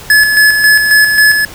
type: tone with tremolo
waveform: square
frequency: 1712 Hz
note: A6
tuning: 48 cents flat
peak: -4 dBFS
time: 0.1-1.45 s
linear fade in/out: 2 ms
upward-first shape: square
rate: 3.7 Hz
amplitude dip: 45%
effects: pink hiss -31 dBFS RMS until 1.54 s